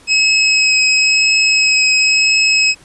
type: tone with vibrato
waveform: 25% pulse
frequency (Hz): 2561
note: D#7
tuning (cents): +49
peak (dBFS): -6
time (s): 0.07-2.75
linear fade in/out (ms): 50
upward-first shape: triangle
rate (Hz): 0.97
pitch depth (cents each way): 11
effects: pink hiss -45 dBFS RMS until 2.84 s + resampled to 24000 Hz